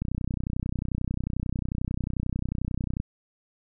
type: click train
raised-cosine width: 5 ms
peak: -16 dBFS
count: 94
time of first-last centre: 0.02-3.001 s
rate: 31.2 Hz
effects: none